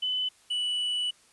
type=tone pair in turn; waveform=sine / triangle; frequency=3011 / 2959 Hz; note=F#7 / F#7; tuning=+30 / -1 cents; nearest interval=unison; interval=31 cents; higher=first; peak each=-26 / -25 dBFS; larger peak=second; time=0.02-0.29 / 0.5-1.11 s; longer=second; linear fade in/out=10 ms; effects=white hiss -60 dBFS RMS until 1.32 s + resampled to 24000 Hz